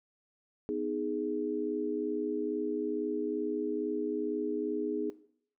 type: chord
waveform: sine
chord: G# minor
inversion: first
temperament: just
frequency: 249.2 / 311.5 / 415.3 Hz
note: B3 / D#4 / G#4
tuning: +16 / +2 / 0 cents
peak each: -38 / -35 / -33 dBFS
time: 0.69-5.1 s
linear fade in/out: 0 ms
effects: noise-tail reverb RT60 0.6 s tail -17 dB re dry